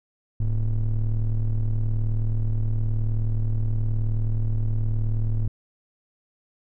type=ring-modulated tone; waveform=triangle; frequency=63.9 Hz; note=C2; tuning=40 cents flat; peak=-15 dBFS; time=0.4-5.48 s; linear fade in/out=5 ms; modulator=44.4 Hz; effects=none